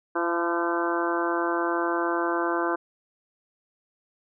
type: harmonic tone with a mistuned harmonic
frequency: 170.4 Hz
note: F3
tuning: 42 cents flat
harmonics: 2 / 3 / 4 / 5 / 6 / 7 / 8 / 9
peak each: -27 / -33 / -32 / -34 / -31 / -33 / -35 / -32 dBFS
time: 0.15-2.76 s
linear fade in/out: 10 ms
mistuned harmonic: 5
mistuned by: +35 cents
effects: none